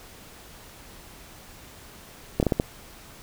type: slowing click train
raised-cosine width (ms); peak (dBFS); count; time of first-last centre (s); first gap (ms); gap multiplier
2; -7; 5; 2.4-2.599; 28; 1.4
effects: pink hiss -47 dBFS RMS until 3.22 s